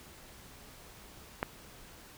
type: click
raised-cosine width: 0.5 ms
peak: -15 dBFS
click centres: 1.429 s
effects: pink hiss -53 dBFS RMS until 2.17 s